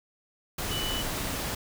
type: tone in noise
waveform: sine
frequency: 2973 Hz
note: F#7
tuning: 8 cents sharp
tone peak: -32 dBFS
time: 0.71-1.02 s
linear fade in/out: 5 ms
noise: pink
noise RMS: -32 dBFS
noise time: 0.58-1.55 s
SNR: -3 dB
effects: none